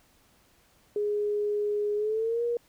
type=tone with pitch glide; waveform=sine; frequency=415.3 to 474.3 Hz; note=G#4 to A#4; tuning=0 to +30 cents; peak=-25 dBFS; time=0.96-2.57 s; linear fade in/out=2 ms; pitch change=+230 cents; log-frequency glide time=1.96-2.43 s; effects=pink hiss -63 dBFS RMS until 2.68 s